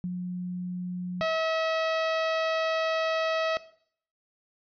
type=tone pair in turn; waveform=sine / sawtooth; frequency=179.8 / 644.3 Hz; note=F#3 / E5; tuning=-49 / -40 cents; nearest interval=octave + minor seventh; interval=2209 cents; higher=second; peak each=-28 / -21 dBFS; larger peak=second; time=0.04-1.21 / 1.21-3.57 s; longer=second; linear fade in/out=0 ms; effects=noise-tail reverb RT60 0.6 s tail -17 dB re dry + resampled to 11025 Hz